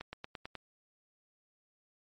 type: accelerating click train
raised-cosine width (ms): 0.3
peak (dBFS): -25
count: 6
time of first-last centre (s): 0.01-0.553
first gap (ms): 120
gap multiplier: 0.95
effects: MP3 48 kbps